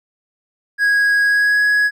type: tone with pitch glide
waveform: triangle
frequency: 1652 to 1673.1 Hz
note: G#6 to G#6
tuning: -10 to +12 cents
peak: -10 dBFS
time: 0.78-1.91 s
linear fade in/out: 50 ms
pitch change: +22 cents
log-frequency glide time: 1.25-1.62 s
effects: none